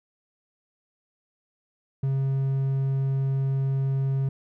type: tone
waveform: triangle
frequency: 135.3 Hz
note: C#3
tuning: 42 cents flat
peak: -20 dBFS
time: 2.03-4.29 s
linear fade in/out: 5 ms
effects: none